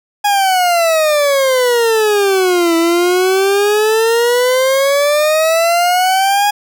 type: exponential two-way sweep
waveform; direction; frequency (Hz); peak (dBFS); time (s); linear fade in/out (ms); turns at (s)
40% pulse; down then up; 830.6 to 329.6 to 830.6; -9; 0.24-6.51; 10; 2.76
effects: none